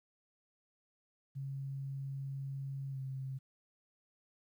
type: tone with pitch glide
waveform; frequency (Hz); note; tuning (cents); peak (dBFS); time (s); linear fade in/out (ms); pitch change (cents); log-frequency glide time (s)
sine; 136.8 to 133.21; C#3 to C3; -23 to +31; -38; 1.35-3.39; 20; -46; 2.91-2.98
effects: 12-bit